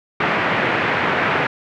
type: band-pass noise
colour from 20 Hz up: white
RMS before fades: -19 dBFS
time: 0.2-1.47 s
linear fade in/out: 5 ms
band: 110 to 2200 Hz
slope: 24 dB/octave
effects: none